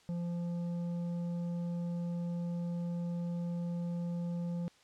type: tone with tanh clipping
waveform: sine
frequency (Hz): 172.7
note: F3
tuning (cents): -19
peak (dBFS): -35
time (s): 0.09-4.68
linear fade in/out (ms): 0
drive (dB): 8
effects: white hiss -64 dBFS RMS until 4.83 s + low-pass 6000 Hz 12 dB/octave